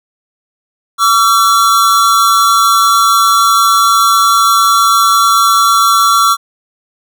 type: tone pair together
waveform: square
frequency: 1142 / 1351.1 Hz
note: D6 / E6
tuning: -49 / +42 cents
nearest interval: minor third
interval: 291 cents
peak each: -10 dBFS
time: 0.98-6.37 s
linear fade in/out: 50 ms
effects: none